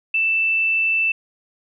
sine tone, 2654 Hz, E7, 11 cents sharp, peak -16 dBFS, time 0.14-1.12 s, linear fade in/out 5 ms, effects none

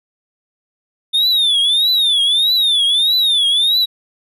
triangle tone with vibrato, 3607 Hz, A7, 42 cents sharp, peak -10 dBFS, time 1.13-3.86 s, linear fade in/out 20 ms, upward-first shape triangle, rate 1.6 Hz, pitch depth 190 cents each way, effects none

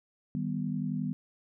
sine chord, Eb augmented, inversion none, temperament equal, 155.56 / 196 / 246.9 Hz, Eb3 / G3 / B3, 0 / 0 / 0 cents, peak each -34 dBFS, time 0.35-1.13 s, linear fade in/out 0 ms, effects none

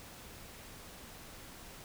silence, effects pink hiss -51 dBFS RMS until 1.84 s

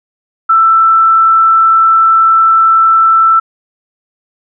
sine tone with frequency modulation, 1329 Hz, E6, 14 cents sharp, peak -4 dBFS, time 0.49-3.4 s, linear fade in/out 10 ms, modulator 30.8 Hz, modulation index 0.26, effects none

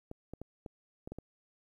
clicks, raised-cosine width 2 ms, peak -29 dBFS, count 7, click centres 0.114 / 0.336 / 0.416 / 0.662 / 1.075 / 1.12 / 1.186 s, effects 11-bit

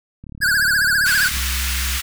click train, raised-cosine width 5 ms, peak -24 dBFS, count 42, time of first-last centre 0.24-1.369 s, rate 36.3 Hz
square tone with vibrato, 1561 Hz, G6, 8 cents flat, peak -15 dBFS, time 0.41-1.29 s, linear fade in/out 20 ms, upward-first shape triangle, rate 15 Hz, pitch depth 160 cents each way
pink high-pass noise, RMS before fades -24 dBFS, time 1.05-2.02 s, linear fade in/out 20 ms, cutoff 1400 Hz, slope 24 dB/octave
triangle tone, 65 Hz, C2, 11 cents flat, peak -20 dBFS, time 1.31-2.01 s, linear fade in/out 50 ms
effects none

